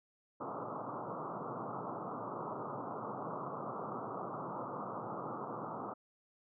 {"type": "band-pass noise", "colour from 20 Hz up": "white", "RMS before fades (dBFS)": -42, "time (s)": [0.4, 5.94], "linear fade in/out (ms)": 10, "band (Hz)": [110, 1300], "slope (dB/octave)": 96, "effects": []}